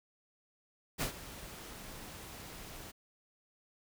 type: noise with ADSR envelope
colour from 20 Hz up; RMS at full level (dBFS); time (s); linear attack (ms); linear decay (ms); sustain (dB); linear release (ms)
pink; -33; 0.98-2.92; 36; 100; -15; 18
effects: none